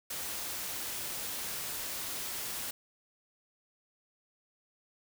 white noise, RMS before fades -38 dBFS, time 0.1-2.71 s, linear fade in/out 5 ms, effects none

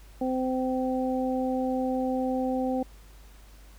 harmonic tone, 257.9 Hz, C4, 25 cents flat, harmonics 1 / 2 / 3, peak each -27 / -30 / -33 dBFS, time 0.21-2.83 s, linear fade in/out 5 ms, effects added 50 Hz sine -48 dBFS peak until 3.78 s + pink hiss -57 dBFS RMS until 3.78 s

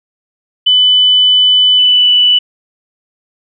sine tone with pitch glide, 3000 to 2972 Hz, F#7 to F#7, +23 to +7 cents, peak -5 dBFS, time 0.66-2.39 s, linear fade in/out 10 ms, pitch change -16 cents, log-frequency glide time 1.75-2.09 s, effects none

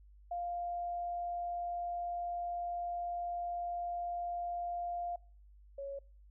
sine tone pair in turn, 699 / 554.8 Hz, F5 / C#5, +1 / +1 cents, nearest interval major third, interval 400 cents, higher first, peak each -35 / -39 dBFS, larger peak first, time 0.31-5.16 / 5.78-5.99 s, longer first, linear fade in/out 5 ms, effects noise-tail reverb RT60 0.5 s tail -26 dB re dry + added 50 Hz sine -56 dBFS peak until 6.3 s

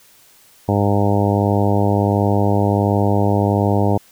harmonic tone, 101.4 Hz, G#2, 41 cents flat, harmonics 1 / 2 / 3 / 4 / 5 / 6 / 7 / 8 / 9, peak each -17 / -20 / -22 / -23 / -24 / -25 / -25 / -26 / -27 dBFS, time 0.68-3.98 s, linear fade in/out 10 ms, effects white hiss -50 dBFS RMS until 4.11 s

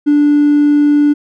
triangle tone with hard clipping, 292.8 Hz, D4, 5 cents flat, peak -7 dBFS, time 0.06-1.14 s, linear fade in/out 20 ms, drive 4 dB, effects none

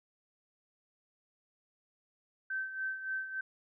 sine tone with tremolo, 1546 Hz, G6, 24 cents flat, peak -32 dBFS, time 2.5-3.41 s, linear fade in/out 5 ms, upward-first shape sine, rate 3.5 Hz, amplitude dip 65%, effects none

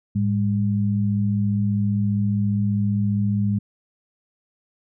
sine tone pair together, 107 / 202 Hz, A2 / G#3, -48 / -48 cents, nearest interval major seventh, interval 1100 cents, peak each -21 dBFS, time 0.15-3.59 s, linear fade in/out 10 ms, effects none

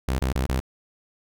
sawtooth tone bursts, 65 Hz, C2, 11 cents flat, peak -18 dBFS, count 4, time 0.08-0.601 s, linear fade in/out 0 ms, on 110 ms, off 27 ms, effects none

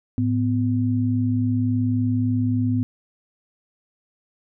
sine tone pair together, 107.75 / 251.3 Hz, A2 / B3, -36 / +30 cents, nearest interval octave + minor third, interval 1466 cents, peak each -21 dBFS, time 0.18-2.83 s, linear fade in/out 0 ms, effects none

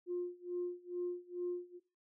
sine tone with tremolo, 354.6 Hz, F4, 26 cents sharp, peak -33 dBFS, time 0.06-1.8 s, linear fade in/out 50 ms, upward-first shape sine, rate 2.3 Hz, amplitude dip 95%, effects noise-tail reverb RT60 0.3 s tail -17 dB re dry + tanh soft clip ceiling -30 dBFS

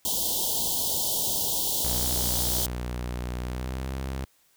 white band-stop noise, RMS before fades -27 dBFS, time 0.05-2.66 s, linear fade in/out 2 ms, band 980 to 3000 Hz, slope 96 dB/octave
sawtooth tone with pitch glide, 61.1 to 66.25 Hz, B1 to C2, -18 to +22 cents, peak -26 dBFS, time 1.84-4.25 s, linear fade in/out 5 ms, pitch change +140 cents, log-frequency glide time 3.41-3.92 s
effects white hiss -64 dBFS RMS until 4.56 s

